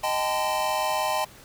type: chord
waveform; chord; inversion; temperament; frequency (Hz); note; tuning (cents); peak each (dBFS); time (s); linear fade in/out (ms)
square; A half-diminished seventh; second; equal with one note detuned; 622.3 / 784 / 880 / 1022; Eb5 / G5 / A5 / C6; 0 / 0 / 0 / -41; -30; 0.03-1.25; 10
effects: pink hiss -49 dBFS RMS until 1.44 s